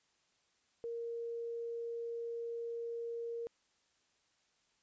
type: tone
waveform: sine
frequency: 466.2 Hz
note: A#4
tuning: in tune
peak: -38 dBFS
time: 0.84-3.47 s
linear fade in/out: 0 ms
effects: white hiss -75 dBFS RMS until 4.82 s + resampled to 16000 Hz